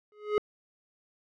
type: tone with exponential growth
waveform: square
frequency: 420 Hz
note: G#4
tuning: 19 cents sharp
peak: -21 dBFS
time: 0.12-0.38 s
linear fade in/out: 1 ms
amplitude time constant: 55 ms
effects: low-pass 2000 Hz 12 dB/octave